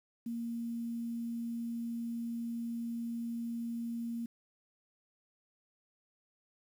sine tone with quantisation, 233.1 Hz, A#3, in tune, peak -35 dBFS, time 0.26-4.26 s, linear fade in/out 5 ms, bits 10, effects none

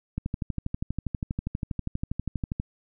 click train, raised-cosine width 5 ms, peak -16 dBFS, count 31, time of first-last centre 0.18-2.599 s, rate 12.4 Hz, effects none

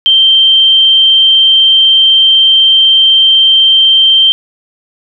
sine tone, 3138 Hz, G7, 1 cent sharp, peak -3 dBFS, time 0.06-4.32 s, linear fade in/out 0 ms, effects none

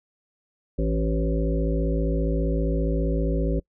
harmonic tone with a mistuned harmonic, 55 Hz, A1, in tune, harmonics 1 / 3 / 5 / 7 / 9 / 10, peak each -23 / -28 / -30 / -31 / -33 / -33 dBFS, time 0.78-3.6 s, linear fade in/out 10 ms, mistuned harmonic 7, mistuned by -15 cents, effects noise-tail reverb RT60 0.1 s tail -25 dB re dry

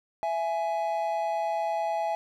triangle tone pair together, 665 / 835.6 Hz, E5 / G#5, +15 / +10 cents, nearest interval major third, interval 395 cents, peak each -27 dBFS, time 0.23-2.15 s, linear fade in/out 0 ms, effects none

